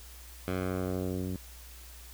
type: tone with low-pass filter sweep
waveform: 10% pulse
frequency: 92.5 Hz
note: F#2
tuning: in tune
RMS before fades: -33 dBFS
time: 0.48-1.36 s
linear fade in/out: 0 ms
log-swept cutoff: 3100 to 230 Hz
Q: 0.85
effects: added 60 Hz sine -48 dBFS peak until 2.13 s + white hiss -52 dBFS RMS until 2.13 s